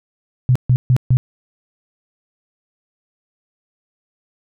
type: tone bursts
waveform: sine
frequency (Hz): 126.4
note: B2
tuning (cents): +41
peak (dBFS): -9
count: 4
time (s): 0.49-1.17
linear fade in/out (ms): 0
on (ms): 65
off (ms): 140
effects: none